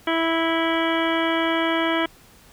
harmonic tone, 328.4 Hz, E4, 6 cents flat, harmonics 1 / 2 / 3 / 4 / 5 / 6 / 7 / 9 / 10, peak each -23 / -26 / -28 / -29 / -30 / -31 / -31 / -33 / -33 dBFS, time 0.07-2.06 s, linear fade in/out 5 ms, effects pink hiss -51 dBFS RMS until 2.52 s

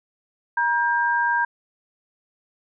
sine tone pair together, 949 / 1596 Hz, A#5 / G6, +31 / +31 cents, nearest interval major sixth, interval 900 cents, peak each -21 dBFS, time 0.57-1.45 s, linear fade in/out 5 ms, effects none

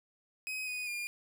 40% pulse tone with pitch steps, 2526 / 2484 / 2413 Hz, D#7 / D#7 / D7, +26 / -3 / +46 cents, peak -35 dBFS, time 0.47-1.07 s, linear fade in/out 0 ms, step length 200 ms, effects none

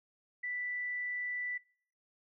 sine tone, 1975.5 Hz, B6, in tune, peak -35 dBFS, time 0.43-1.58 s, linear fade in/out 10 ms, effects noise-tail reverb RT60 0.6 s tail -23 dB re dry

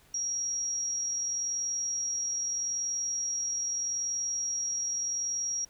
sine tone with amplitude modulation, 5660 Hz, F8, 22 cents sharp, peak -28 dBFS, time 0.14-5.65 s, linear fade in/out 5 ms, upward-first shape sine, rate 40.8 Hz, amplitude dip 25%, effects pink hiss -61 dBFS RMS until 5.69 s

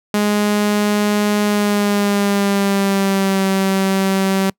sawtooth tone with pitch glide, 207.7 to 192.67 Hz, G#3 to G3, 0 to -30 cents, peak -10 dBFS, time 0.14-4.5 s, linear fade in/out 2 ms, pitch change -130 cents, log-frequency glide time 1.44-3.45 s, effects noise-tail reverb RT60 0.1 s tail -26 dB re dry

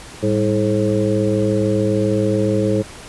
harmonic tone with a mistuned harmonic, 107 Hz, A2, 48 cents flat, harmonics 1 / 2 / 3 / 4 / 5, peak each -21 / -21 / -21 / -21 / -21 dBFS, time 0.22-2.83 s, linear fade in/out 20 ms, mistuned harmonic 2, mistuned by -110 cents, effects pink hiss -37 dBFS RMS until 3.08 s + resampled to 24000 Hz

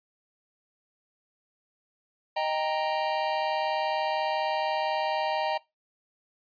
square chord, Eb major, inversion none, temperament equal with one note detuned, 622.3 / 788.1 / 932.3 Hz, Eb5 / G5 / Bb5, 0 / +9 / 0 cents, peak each -31 dBFS, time 2.36-5.58 s, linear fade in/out 10 ms, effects noise-tail reverb RT60 0.2 s tail -21 dB re dry + resampled to 11025 Hz

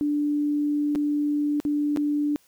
sine tone with dropouts, 293.7 Hz, D4, in tune, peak -21 dBFS, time 0.01-2.36 s, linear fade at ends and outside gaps 0 ms, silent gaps 0.951-0.957 / 1.601-1.651 / 1.962-1.972 s, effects white hiss -61 dBFS RMS until 2.47 s

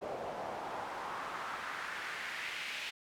pink noise with band-pass filter sweep, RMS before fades -41 dBFS, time 0.01-2.91 s, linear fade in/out 20 ms, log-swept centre 580 to 2700 Hz, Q 2.1, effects none

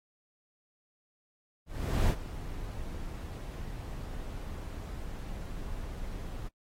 brown noise with ADSR envelope, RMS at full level -24 dBFS, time 1.66-6.49 s, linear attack 430 ms, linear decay 62 ms, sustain -15 dB, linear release 19 ms, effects noise-tail reverb RT60 0.1 s tail -25 dB re dry + AAC 48 kbps

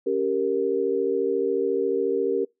sine chord, G diminished, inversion second, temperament equal, 277.2 / 392 / 466.2 Hz, Db4 / G4 / Bb4, 0 / 0 / 0 cents, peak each -30 / -24 / -24 dBFS, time 0.06-2.45 s, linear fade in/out 10 ms, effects noise-tail reverb RT60 0.2 s tail -24 dB re dry

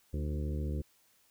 harmonic tone with a mistuned harmonic, 74.2 Hz, D2, 18 cents sharp, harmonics 1 / 2 / 3 / 4 / 5 / 6 / 7, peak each -33 / -39 / -43 / -45 / -47 / -49 / -50 dBFS, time 0.13-0.82 s, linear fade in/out 10 ms, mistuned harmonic 4, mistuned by +39 cents, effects white hiss -68 dBFS RMS until 1.3 s

